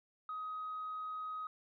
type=tone; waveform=sine; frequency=1259 Hz; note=D#6; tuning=20 cents sharp; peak=-38 dBFS; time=0.29-1.47 s; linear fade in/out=2 ms; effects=tanh soft clip ceiling -35 dBFS